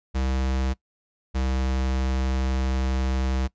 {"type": "tone pair in turn", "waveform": "square", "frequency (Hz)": [65.41, 65.16], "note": ["C2", "C2"], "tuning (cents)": [0, -7], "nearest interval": "unison", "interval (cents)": 7, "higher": "first", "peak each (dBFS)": -23, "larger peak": "neither", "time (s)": [[0.14, 0.74], [1.34, 3.48]], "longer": "second", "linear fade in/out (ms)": 20, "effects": ["noise-tail reverb RT60 0.1 s tail -21 dB re dry", "resampled to 16000 Hz"]}